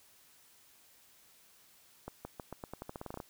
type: accelerating click train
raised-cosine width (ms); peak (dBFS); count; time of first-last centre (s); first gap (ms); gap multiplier
1; -27; 15; 2.08-3.202; 170; 0.87
effects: white hiss -63 dBFS RMS until 3.29 s